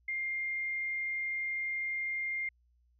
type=tone; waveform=sine; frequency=2112 Hz; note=C7; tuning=16 cents sharp; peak=-32 dBFS; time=0.08-2.49 s; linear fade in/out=5 ms; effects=added 60 Hz sine -66 dBFS peak until 2.99 s